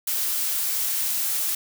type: noise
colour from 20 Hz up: blue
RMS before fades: -25 dBFS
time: 0.07-1.55 s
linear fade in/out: 5 ms
effects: none